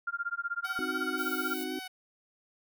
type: tone with tremolo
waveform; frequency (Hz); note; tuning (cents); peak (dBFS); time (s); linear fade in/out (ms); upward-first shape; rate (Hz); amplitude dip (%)
sine; 1396.9; F6; 0; -28; 0.07-1.54; 5; sine; 16; 100
type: tone with vibrato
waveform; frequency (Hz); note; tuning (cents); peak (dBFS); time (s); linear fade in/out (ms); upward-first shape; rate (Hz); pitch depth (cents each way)
10% pulse; 750; F#5; +23; -31; 0.64-1.88; 10; sine; 3.8; 18
type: chord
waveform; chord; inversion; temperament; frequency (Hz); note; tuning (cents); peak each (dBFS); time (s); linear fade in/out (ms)
sine; C diminished; none; equal; 261.6 / 311.1 / 370; C4 / Eb4 / Gb4; 0 / 0 / 0; -38; 0.79-1.79; 0
type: noise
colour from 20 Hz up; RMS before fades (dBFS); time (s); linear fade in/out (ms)
violet; -42; 1.17-1.65; 20
effects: none